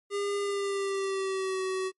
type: tone with pitch glide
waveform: square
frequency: 404.1 to 377 Hz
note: G#4 to F#4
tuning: -47 to +32 cents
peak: -29 dBFS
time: 0.1-1.92 s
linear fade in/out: 50 ms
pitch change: -121 cents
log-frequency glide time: 0.4-1.61 s
effects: noise-tail reverb RT60 0.1 s tail -25 dB re dry + MP3 48 kbps